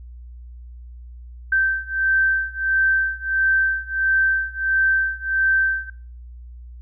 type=beating tone pair; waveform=sine; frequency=1556 / 1557.5 Hz; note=G6 / G6; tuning=-13 / -12 cents; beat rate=1.5 Hz; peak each=-20 / -21 dBFS; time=1.52-5.9 s; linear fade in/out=5 ms; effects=noise-tail reverb RT60 0.4 s tail -19 dB re dry + added 60 Hz sine -36 dBFS peak until 6.81 s